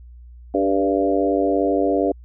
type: harmonic tone with a mistuned harmonic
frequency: 97.4 Hz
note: G2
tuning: 11 cents flat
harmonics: 3 / 4 / 5 / 6 / 7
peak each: -21 / -22 / -23 / -24 / -24 dBFS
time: 0.54-2.12 s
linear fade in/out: 5 ms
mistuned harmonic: 4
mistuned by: +21 cents
effects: added 60 Hz sine -39 dBFS peak until 2.24 s